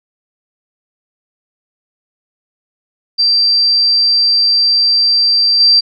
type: tone with level steps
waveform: sine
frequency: 4699 Hz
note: D8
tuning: in tune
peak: -8 / -5 dBFS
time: 3.18-5.81 s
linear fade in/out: 20 ms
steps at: 5.6 s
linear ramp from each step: 5 ms
effects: none